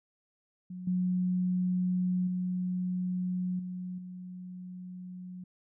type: tone with level steps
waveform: sine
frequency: 181.8 Hz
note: F#3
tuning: 30 cents flat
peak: -38 / -26 / -29 / -35 / -40 dBFS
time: 0.7-5.44 s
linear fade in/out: 5 ms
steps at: 0.87 / 2.27 / 3.59 / 3.98 s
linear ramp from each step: 5 ms
effects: none